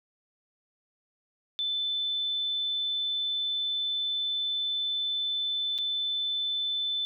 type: tone with dropouts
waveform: sine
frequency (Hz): 3520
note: A7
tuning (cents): 0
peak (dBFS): -27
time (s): 1.59-7.05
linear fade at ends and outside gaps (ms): 0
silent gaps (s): 5.78-5.786
effects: none